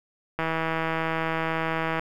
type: click train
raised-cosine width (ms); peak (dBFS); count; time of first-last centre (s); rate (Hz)
0.5; -12; 261; 0.39-1.995; 162
effects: 8-bit